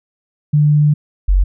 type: tone pair in turn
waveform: sine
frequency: 148.7 / 46.73 Hz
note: D3 / F#1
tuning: +22 / +18 cents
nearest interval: octave + minor sixth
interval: 2004 cents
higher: first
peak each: -8 dBFS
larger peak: neither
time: 0.53-0.94 / 1.28-1.44 s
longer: first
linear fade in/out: 10 ms
effects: none